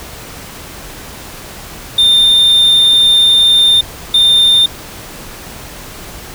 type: tone pair in turn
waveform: triangle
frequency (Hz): 3611 / 3611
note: A7 / A7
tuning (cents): +44 / +44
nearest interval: unison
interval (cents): 0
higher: neither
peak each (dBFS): -4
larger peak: neither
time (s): 1.98-3.81 / 4.14-4.66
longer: first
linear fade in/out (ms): 5
effects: pink hiss -30 dBFS RMS until 6.34 s